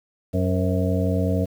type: harmonic tone with a mistuned harmonic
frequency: 92.5 Hz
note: F#2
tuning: in tune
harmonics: 1 / 2 / 3 / 5 / 6 / 7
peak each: -22 / -25 / -27 / -29 / -30 / -30 dBFS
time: 0.33-1.46 s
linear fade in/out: 20 ms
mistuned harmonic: 6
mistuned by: -67 cents
effects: 8-bit